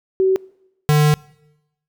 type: tone pair in turn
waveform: sine / square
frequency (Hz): 379.4 / 150.09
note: F#4 / D3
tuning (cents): +43 / +38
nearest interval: octave + major third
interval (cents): 1605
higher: first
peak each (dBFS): -12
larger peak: neither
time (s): 0.2-0.36 / 0.89-1.14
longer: second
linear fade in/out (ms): 0
effects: noise-tail reverb RT60 0.9 s tail -24 dB re dry